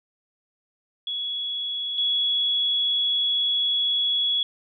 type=tone pair in turn; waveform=sine; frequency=3366 / 3366 Hz; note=G#7 / G#7; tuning=+23 / +23 cents; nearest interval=unison; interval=0 cents; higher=neither; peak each=-26 / -20 dBFS; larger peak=second; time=1.07-1.98 / 1.98-4.43 s; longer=second; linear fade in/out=2 ms; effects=none